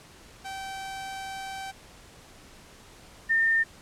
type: tone pair in turn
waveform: sawtooth / sine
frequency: 774 / 1812.4 Hz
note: G5 / A#6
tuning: -22 / -49 cents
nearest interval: octave + minor third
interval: 1473 cents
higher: second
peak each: -31 / -20 dBFS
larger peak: second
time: 0.44-1.72 / 3.29-3.64 s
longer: first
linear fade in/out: 20 ms
effects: pink hiss -51 dBFS RMS until 3.81 s + low-pass 10000 Hz 12 dB/octave